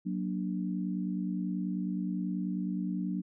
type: chord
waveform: sine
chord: Gb augmented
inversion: none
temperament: equal with one note detuned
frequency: 185 / 235 / 293.7 Hz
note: Gb3 / Bb3 / D4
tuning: 0 / +14 / 0 cents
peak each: -32 / -38 / -37 dBFS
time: 0.05-3.22 s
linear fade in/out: 20 ms
effects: none